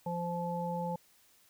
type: harmonic tone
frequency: 173 Hz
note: F3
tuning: 16 cents flat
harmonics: 1 / 3 / 5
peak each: -36 / -38 / -37 dBFS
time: 0.06-0.96 s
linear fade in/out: 5 ms
effects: white hiss -65 dBFS RMS until 1.49 s